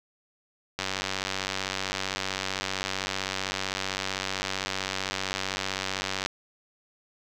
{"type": "click train", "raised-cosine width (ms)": 0.2, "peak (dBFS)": -11, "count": 524, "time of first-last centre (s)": [0.79, 6.261], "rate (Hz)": 95.6, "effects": []}